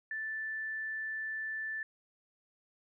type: tone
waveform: sine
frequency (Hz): 1760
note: A6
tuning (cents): 0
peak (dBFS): -35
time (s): 0.11-1.83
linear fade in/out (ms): 2
effects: none